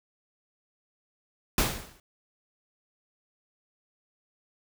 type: noise with exponential decay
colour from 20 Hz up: pink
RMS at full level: -21 dBFS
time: 1.58-2 s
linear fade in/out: 2 ms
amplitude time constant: 91 ms
effects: none